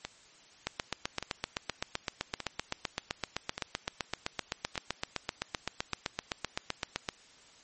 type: two click trains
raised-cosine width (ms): 0.2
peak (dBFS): -13 / -18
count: 51 / 6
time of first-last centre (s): 0.67-7.088 / 0.05-5.932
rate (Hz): 7.79 / 0.85
effects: white hiss -58 dBFS RMS until 7.63 s + MP3 32 kbps